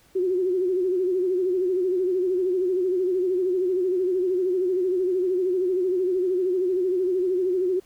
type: tone with vibrato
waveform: sine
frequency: 367.4 Hz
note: F#4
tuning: 12 cents flat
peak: -20 dBFS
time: 0.15-7.8 s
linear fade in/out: 10 ms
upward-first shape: sine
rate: 13 Hz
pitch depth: 71 cents each way
effects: pink hiss -58 dBFS RMS until 7.85 s